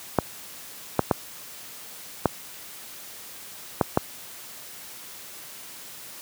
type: clicks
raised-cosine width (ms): 1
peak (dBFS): -3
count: 6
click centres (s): 0.187 / 0.993 / 1.112 / 2.257 / 3.812 / 3.974
effects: white hiss -42 dBFS RMS until 6.21 s + high-pass 80 Hz 12 dB/octave